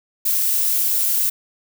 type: noise with amplitude modulation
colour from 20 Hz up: violet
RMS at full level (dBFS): -17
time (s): 0.25-1.3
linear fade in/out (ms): 10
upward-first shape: sine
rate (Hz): 199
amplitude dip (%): 40
effects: none